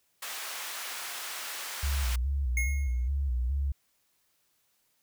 pink high-pass noise, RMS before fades -38 dBFS, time 0.22-2.16 s, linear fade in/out 5 ms, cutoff 1100 Hz, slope 12 dB/octave
sine tone with vibrato, 65.3 Hz, C2, 3 cents flat, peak -26 dBFS, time 1.83-3.72 s, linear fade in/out 5 ms, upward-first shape square, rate 2.4 Hz, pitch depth 110 cents each way
square tone with exponential decay, 2161 Hz, C#7, 45 cents flat, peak -27 dBFS, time 2.57-3.08 s, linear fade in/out 2 ms, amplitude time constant 110 ms
effects white hiss -72 dBFS RMS until 5.02 s

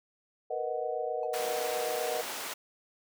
sine chord, B major seventh, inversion third, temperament equal, 466.2 / 493.9 / 622.3 / 740 Hz, A#4 / B4 / D#5 / F#5, 0 / 0 / 0 / 0 cents, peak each -36 dBFS, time 0.5-2.22 s, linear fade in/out 10 ms
triangle tone with exponential decay, 853 Hz, G#5, 46 cents sharp, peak -37 dBFS, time 1.23-1.31 s, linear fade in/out 2 ms, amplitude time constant 17 ms
pink high-pass noise, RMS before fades -38 dBFS, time 1.33-2.54 s, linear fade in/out 10 ms, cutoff 510 Hz, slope 12 dB/octave
effects none

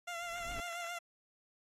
15% pulse tone with vibrato, 689 Hz, F5, 24 cents flat, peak -33 dBFS, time 0.07-0.99 s, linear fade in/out 10 ms, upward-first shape triangle, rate 7.3 Hz, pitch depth 48 cents each way
brown noise with exponential growth, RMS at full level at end -41 dBFS, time 0.09-0.6 s, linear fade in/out 1 ms, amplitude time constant 110 ms
effects low-pass 11000 Hz 12 dB/octave + AAC 48 kbps

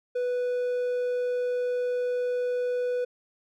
triangle tone, 493.9 Hz, B4, in tune, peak -23 dBFS, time 0.15-3.05 s, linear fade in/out 10 ms, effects none

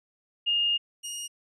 sine / 15% pulse tone pair in turn, 2835 / 2858 Hz, F7 / F7, +25 / +39 cents, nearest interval unison, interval 14 cents, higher second, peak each -22 / -26 dBFS, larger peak first, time 0.46-0.78 / 1.03-1.28 s, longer first, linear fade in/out 20 ms, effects resampled to 24000 Hz

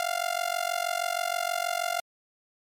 sawtooth tone with amplitude modulation, 699 Hz, F5, 1 cent sharp, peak -19 dBFS, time 0-2 s, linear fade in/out 0 ms, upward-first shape sine, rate 46.3 Hz, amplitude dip 95%, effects MP3 64 kbps

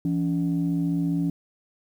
sine tone pair together, 168.51 / 283.4 Hz, E3 / C#4, +38 / +38 cents, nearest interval major sixth, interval 900 cents, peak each -23 / -24 dBFS, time 0.05-1.3 s, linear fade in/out 2 ms, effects tanh soft clip ceiling -16 dBFS + 9-bit

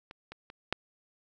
clicks, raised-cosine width 0.3 ms, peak -29 / -27 / -30 / -12 dBFS, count 4, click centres 0.111 / 0.32 / 0.501 / 0.726 s, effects none

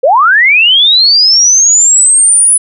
sine linear sweep, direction up, 472.4 to 10040 Hz, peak -3 dBFS, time 0.03-2.58 s, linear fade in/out 10 ms, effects none

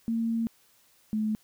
sine tone pair in turn, 228.4 / 215.6 Hz, A#3 / A3, -35 / -35 cents, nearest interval minor second, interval 100 cents, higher first, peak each -25 dBFS, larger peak neither, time 0.08-0.47 / 1.13-1.35 s, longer first, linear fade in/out 0 ms, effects white hiss -63 dBFS RMS until 1.43 s

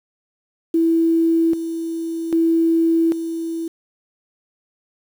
sine tone with tremolo, 329.6 Hz, E4, in tune, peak -13 dBFS, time 0.74-3.68 s, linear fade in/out 5 ms, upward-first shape square, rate 0.63 Hz, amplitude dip 65%, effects 7-bit

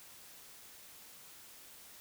silence, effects white hiss -55 dBFS RMS until 2 s

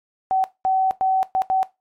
sine tone bursts at uneven times, 760 Hz, F#5, 46 cents sharp, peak -16 dBFS, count 5, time 0.31-0.44 / 0.65-0.91 / 1.01-1.23 / 1.35-1.42 / 1.5-1.63 s, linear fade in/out 0 ms, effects noise-tail reverb RT60 0.2 s tail -17 dB re dry + MP3 64 kbps

